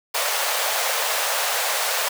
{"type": "high-pass noise", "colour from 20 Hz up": "pink", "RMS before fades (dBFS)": -23, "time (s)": [0.14, 2.09], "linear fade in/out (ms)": 10, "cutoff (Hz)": 510, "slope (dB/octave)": 48, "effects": []}